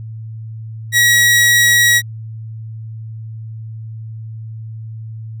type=tone; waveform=sawtooth; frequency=1913 Hz; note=A#6; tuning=44 cents sharp; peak=-5 dBFS; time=0.92-2.02 s; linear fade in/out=50 ms; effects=added 111 Hz sine -26 dBFS peak until 5.4 s